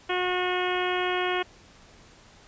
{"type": "harmonic tone", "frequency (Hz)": 362.8, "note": "F#4", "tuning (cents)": -34, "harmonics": [1, 2, 3, 4, 5, 6, 7, 8, 9], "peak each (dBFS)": [-28, -31, -33, -34, -35, -36, -36, -37, -38], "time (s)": [0.09, 1.43], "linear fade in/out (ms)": 10, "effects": ["pink hiss -53 dBFS RMS until 2.47 s", "resampled to 16000 Hz"]}